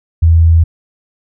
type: tone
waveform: sine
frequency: 82.41 Hz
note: E2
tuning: in tune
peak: -4 dBFS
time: 0.22-0.64 s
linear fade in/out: 10 ms
effects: none